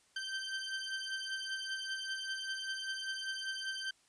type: beating tone pair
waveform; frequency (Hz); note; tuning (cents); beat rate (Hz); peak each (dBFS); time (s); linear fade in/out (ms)
20% pulse; 1555 / 1560.1; G6 / G6; -14 / -9; 5.1; -35 / -37; 0.16-3.91; 5
effects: white hiss -69 dBFS RMS until 4.08 s + resampled to 22050 Hz